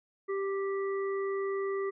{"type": "harmonic tone", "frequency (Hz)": 392, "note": "G4", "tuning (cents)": 0, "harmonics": [1, 3, 5], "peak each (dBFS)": [-30, -40, -44], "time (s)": [0.28, 1.91], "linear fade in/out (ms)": 20, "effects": []}